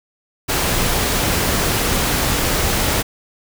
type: noise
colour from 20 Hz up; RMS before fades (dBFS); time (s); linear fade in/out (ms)
pink; -18; 0.48-3.03; 20
effects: none